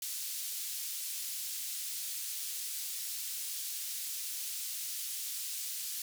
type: band-pass noise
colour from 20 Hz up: white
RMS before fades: -39 dBFS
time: 0.02-6.02 s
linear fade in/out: 2 ms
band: 3700 to 16000 Hz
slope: 12 dB/octave
effects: none